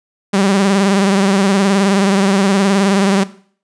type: tone with vibrato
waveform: sawtooth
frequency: 196 Hz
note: G3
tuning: in tune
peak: -7 dBFS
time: 0.33-3.24 s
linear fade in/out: 10 ms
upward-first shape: triangle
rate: 19 Hz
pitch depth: 84 cents each way
effects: noise-tail reverb RT60 0.5 s tail -17 dB re dry + resampled to 22050 Hz